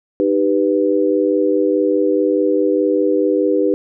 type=chord; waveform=sine; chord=Eb augmented; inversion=none; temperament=equal with one note detuned; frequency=307.2 / 392 / 493.9 Hz; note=Eb4 / G4 / B4; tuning=-22 / 0 / 0 cents; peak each=-17 dBFS; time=0.2-3.74 s; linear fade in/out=0 ms; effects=none